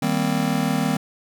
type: chord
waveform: square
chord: C minor seventh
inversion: first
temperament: just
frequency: 156.98 / 196.22 / 235.5 / 261.6 Hz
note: Eb3 / G3 / Bb3 / C4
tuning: +16 / +2 / +18 / 0 cents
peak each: -26 dBFS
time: 0.02-0.97 s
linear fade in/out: 5 ms
effects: none